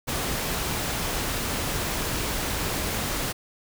pink noise, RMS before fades -28 dBFS, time 0.07-3.33 s, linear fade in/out 20 ms, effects none

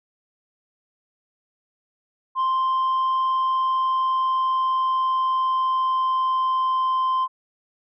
sine tone with pitch glide, 1046.5 to 1039.9 Hz, C6 to C6, 0 to -11 cents, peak -16 dBFS, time 2.35-7.28 s, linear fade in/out 50 ms, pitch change -11 cents, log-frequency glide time 3.18-7.11 s, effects tanh soft clip ceiling -18 dBFS

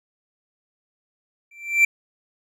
triangle tone with exponential growth, 2347 Hz, D7, 2 cents flat, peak -8 dBFS, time 1.51-1.85 s, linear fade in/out 5 ms, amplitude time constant 73 ms, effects none

